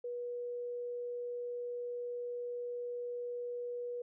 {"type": "tone", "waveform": "sine", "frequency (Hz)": 484.8, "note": "B4", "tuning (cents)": -32, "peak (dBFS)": -37, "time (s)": [0.04, 4.02], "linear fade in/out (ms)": 5, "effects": []}